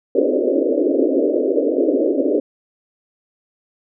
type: band-pass noise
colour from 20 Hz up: pink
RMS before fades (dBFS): -17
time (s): 0.15-2.4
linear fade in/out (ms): 2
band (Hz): 260 to 600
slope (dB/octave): 96
effects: none